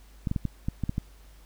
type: clicks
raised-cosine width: 5 ms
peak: -15 dBFS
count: 8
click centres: 0.272 / 0.314 / 0.362 / 0.453 / 0.685 / 0.837 / 0.894 / 0.981 s
effects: added 50 Hz sine -50 dBFS peak until 1.45 s + pink hiss -59 dBFS RMS until 1.45 s